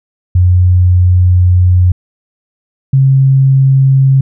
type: tone pair in turn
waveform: sine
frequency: 90.2 / 134.56 Hz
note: F#2 / C3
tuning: -44 / +49 cents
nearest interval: perfect fifth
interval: 693 cents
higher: second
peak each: -4 dBFS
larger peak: neither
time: 0.35-1.92 / 2.93-4.21 s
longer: first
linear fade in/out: 5 ms
effects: none